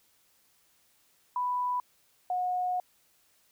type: tone pair in turn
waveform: sine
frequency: 990 / 726.8 Hz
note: B5 / F#5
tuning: +4 / -31 cents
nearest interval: perfect fourth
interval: 535 cents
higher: first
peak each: -27 dBFS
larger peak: neither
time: 1.36-1.8 / 2.3-2.8 s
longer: second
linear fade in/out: 2 ms
effects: white hiss -67 dBFS RMS until 3.51 s